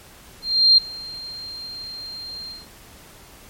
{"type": "tone with ADSR envelope", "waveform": "sine", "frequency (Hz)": 4186, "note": "C8", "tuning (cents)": 0, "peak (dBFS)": -8, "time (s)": [0.42, 2.67], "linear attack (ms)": 360, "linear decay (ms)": 3, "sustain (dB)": -23, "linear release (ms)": 180, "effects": ["pink hiss -46 dBFS RMS until 3.49 s", "MP3 64 kbps"]}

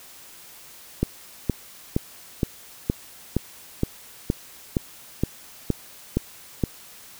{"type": "click train", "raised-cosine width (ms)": 3, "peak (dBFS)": -7, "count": 13, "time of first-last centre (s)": [1.03, 6.637], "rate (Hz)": 2.14, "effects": ["white hiss -46 dBFS RMS until 7.19 s"]}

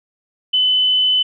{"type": "tone", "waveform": "sine", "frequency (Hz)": 3018, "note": "F#7", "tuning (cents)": 34, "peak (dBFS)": -12, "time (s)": [0.53, 1.23], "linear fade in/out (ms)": 10, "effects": []}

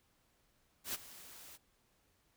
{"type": "noise with ADSR envelope", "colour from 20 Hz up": "white", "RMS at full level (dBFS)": -37, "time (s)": [0.84, 1.58], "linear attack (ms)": 99, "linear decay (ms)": 26, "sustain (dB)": -17, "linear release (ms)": 31, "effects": ["pink hiss -74 dBFS RMS until 2.36 s"]}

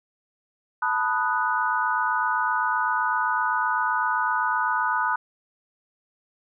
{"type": "chord", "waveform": "sine", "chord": "B dominant seventh", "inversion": "third", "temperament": "equal", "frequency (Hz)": [880, 987.8, 1244.5, 1480], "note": ["A5", "B5", "D#6", "F#6"], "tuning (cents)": [0, 0, 0, 0], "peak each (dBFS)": [-28, -26, -27, -26], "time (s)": [0.82, 5.16], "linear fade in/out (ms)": 5, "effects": []}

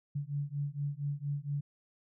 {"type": "beating tone pair", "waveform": "sine", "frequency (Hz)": [141.4, 145.7], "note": ["C#3", "D3"], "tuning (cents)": [35, -13], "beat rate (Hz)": 4.3, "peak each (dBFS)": [-36, -36], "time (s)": [0.15, 1.61], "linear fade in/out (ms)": 10, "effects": []}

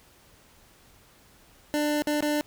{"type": "tone with dropouts", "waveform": "25% pulse", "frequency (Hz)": 297.3, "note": "D4", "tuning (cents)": 21, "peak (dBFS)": -20, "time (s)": [1.74, 2.41], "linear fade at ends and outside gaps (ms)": 0, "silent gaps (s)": [[2.022, 2.071], [2.207, 2.225]], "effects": ["pink hiss -57 dBFS RMS until 2.46 s"]}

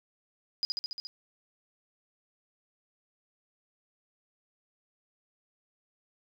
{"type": "tone with echo", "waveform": "sine", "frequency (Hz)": 4933, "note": "D#8", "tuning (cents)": -16, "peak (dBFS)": -26, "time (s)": [0.63, 0.65], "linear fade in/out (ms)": 0, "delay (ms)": 70, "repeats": 6, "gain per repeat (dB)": -2, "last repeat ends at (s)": 1.07, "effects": []}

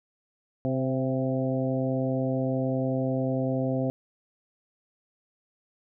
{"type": "harmonic tone with a mistuned harmonic", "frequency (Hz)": 130.81, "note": "C3", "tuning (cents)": 0, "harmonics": [1, 2, 3, 4, 5, 6], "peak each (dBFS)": [-29, -28, -37, -31, -34, -44], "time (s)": [0.65, 3.9], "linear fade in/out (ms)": 0, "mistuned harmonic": 5, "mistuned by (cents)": 25, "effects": []}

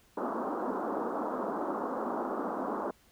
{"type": "band-pass noise", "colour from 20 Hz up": "pink", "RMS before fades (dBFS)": -34, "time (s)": [0.17, 2.91], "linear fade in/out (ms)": 5, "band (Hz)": [220, 1300], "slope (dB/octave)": 48, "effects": ["pink hiss -64 dBFS RMS until 3.11 s"]}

